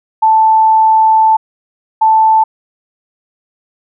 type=tone bursts at uneven times; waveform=sine; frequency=880 Hz; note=A5; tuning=in tune; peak=-5 dBFS; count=2; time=0.22-1.37 / 2.01-2.44 s; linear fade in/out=10 ms; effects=none